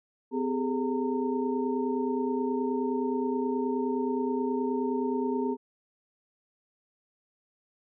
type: tone cluster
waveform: sine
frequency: 254.2 / 400.7 / 430.2 / 916 Hz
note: C4 / G4 / A4 / A#5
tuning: -50 / +38 / -39 / -31 cents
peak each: -29 / -31 / -34 / -36 dBFS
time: 0.31-5.57 s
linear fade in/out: 50 ms
effects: none